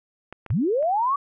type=clicks; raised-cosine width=0.5 ms; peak=-22 / -24 / -27 / -32 dBFS; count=4; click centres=0.326 / 0.463 / 0.505 / 0.827 s
type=linear sweep; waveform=sine; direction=up; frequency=77.78 to 1158 Hz; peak=-19 dBFS; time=0.5-1.16 s; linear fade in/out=5 ms
effects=none